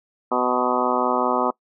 harmonic tone with a mistuned harmonic, 125.1 Hz, B2, 23 cents sharp, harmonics 2 / 3 / 4 / 5 / 6 / 7 / 8 / 9 / 10, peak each -27 / -27 / -27 / -27 / -27 / -27 / -27 / -27 / -27 dBFS, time 0.31-1.51 s, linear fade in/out 10 ms, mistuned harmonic 9, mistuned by -23 cents, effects noise-tail reverb RT60 0.1 s tail -23 dB re dry

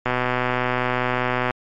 click train, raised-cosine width 0.5 ms, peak -6 dBFS, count 182, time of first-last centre 0.06-1.508 s, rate 125 Hz, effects MP3 64 kbps

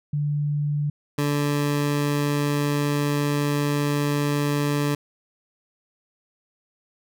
sine / 20% pulse tone pair in turn, 146.83 / 145.23 Hz, D3 / D3, 0 / -19 cents, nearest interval unison, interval 19 cents, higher first, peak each -21 / -16 dBFS, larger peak second, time 0.13-0.9 / 1.18-4.95 s, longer second, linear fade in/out 5 ms, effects none

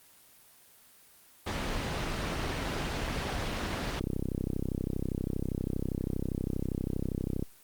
pink low-pass noise, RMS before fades -33 dBFS, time 1.46-4 s, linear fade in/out 10 ms, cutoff 4600 Hz, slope 12 dB/octave
click train, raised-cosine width 3 ms, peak -18 dBFS, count 112, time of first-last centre 4.01-7.425 s, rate 32.5 Hz
effects white hiss -58 dBFS RMS until 7.63 s + Opus 24 kbps

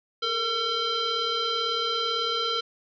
sine tone with frequency modulation, 2249 Hz, C#7, 24 cents sharp, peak -24 dBFS, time 0.22-2.61 s, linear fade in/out 10 ms, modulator 892 Hz, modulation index 2.2, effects none

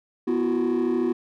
triangle chord, B suspended fourth, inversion none, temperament equal with one note detuned, 246.9 / 336.7 / 370 Hz, B3 / E4 / F#4, 0 / +37 / 0 cents, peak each -22 dBFS, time 0.27-1.13 s, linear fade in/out 10 ms, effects tanh soft clip ceiling -15 dBFS

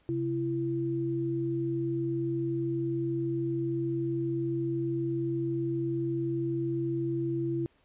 sine tone pair together, 133.34 / 336 Hz, C3 / E4, +33 / +33 cents, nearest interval octave + major third, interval 1600 cents, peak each -33 / -29 dBFS, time 0.09-7.66 s, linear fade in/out 0 ms, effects pink hiss -67 dBFS RMS until 7.84 s + resampled to 8000 Hz

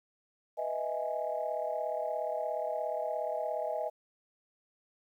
sine chord, E major seventh, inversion second, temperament equal, 493.9 / 622.3 / 659.3 / 830.6 Hz, B4 / D#5 / E5 / G#5, 0 / 0 / 0 / 0 cents, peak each -40 / -34 / -37 / -38 dBFS, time 0.57-3.9 s, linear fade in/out 20 ms, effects tanh soft clip ceiling -21 dBFS + 11-bit

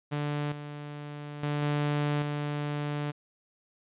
sawtooth tone with level steps, 146.83 Hz, D3, in tune, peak -25 / -34 / -24 / -22 / -26 dBFS, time 0.11-3.12 s, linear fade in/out 20 ms, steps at 0.52 / 1.43 / 1.62 / 2.22 s, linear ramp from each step 2 ms, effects resampled to 8000 Hz

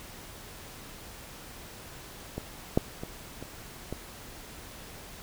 clicks, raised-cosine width 2 ms, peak -20 / -8 / -22 / -25 / -20 dBFS, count 5, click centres 2.38 / 2.775 / 3.035 / 3.426 / 3.926 s, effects pink hiss -46 dBFS RMS until 5.22 s

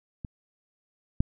clicks, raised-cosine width 5 ms, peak -23 / -10 dBFS, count 2, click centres 0.248 / 1.205 s, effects none

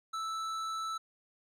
sine tone with hard clipping, 1317 Hz, E6, 2 cents flat, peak -36 dBFS, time 0.13-0.98 s, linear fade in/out 10 ms, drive 11 dB, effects none

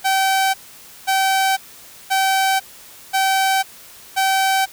sawtooth tone bursts, 770 Hz, G5, 31 cents flat, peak -11 dBFS, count 5, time 0.04-4.66 s, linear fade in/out 20 ms, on 500 ms, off 530 ms, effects white hiss -42 dBFS RMS until 4.72 s

